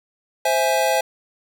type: chord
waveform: square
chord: C augmented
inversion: none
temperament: equal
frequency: 523.3 / 659.3 / 830.6 Hz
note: C5 / E5 / G#5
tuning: 0 / 0 / 0 cents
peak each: -22 dBFS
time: 0.45-1.01 s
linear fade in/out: 5 ms
effects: none